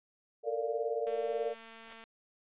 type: chord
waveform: sine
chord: Bb major seventh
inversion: third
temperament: equal with one note detuned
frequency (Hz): 447.9 / 466.2 / 587.3 / 698.5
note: A4 / Bb4 / D5 / F5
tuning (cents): +31 / 0 / 0 / 0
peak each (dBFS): -36 / -35 / -37 / -40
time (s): 0.43-1.55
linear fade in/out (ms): 50
type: click train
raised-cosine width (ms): 0.3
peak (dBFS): -36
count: 220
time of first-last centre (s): 1.07-2.039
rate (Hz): 226
type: noise with exponential growth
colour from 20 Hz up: white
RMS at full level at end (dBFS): -45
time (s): 1.73-1.93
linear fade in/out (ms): 2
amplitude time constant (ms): 43
effects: resampled to 8000 Hz